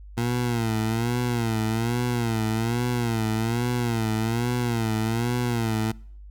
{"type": "tone with vibrato", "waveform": "20% pulse", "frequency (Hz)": 116, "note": "A#2", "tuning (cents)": -8, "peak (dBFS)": -18, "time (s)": [0.17, 5.92], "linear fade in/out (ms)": 10, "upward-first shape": "sine", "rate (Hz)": 1.2, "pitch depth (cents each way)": 100, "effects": ["noise-tail reverb RT60 0.6 s tail -25 dB re dry", "added 50 Hz sine -40 dBFS peak until 6.3 s"]}